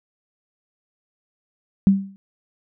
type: tone with exponential decay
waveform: sine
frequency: 195.2 Hz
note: G3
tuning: 7 cents flat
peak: -7 dBFS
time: 1.87-2.16 s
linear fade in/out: 0 ms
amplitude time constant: 63 ms
effects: none